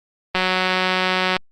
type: click train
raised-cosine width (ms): 0.3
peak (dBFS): -3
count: 189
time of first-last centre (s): 0.35-1.366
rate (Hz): 185
effects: Opus 32 kbps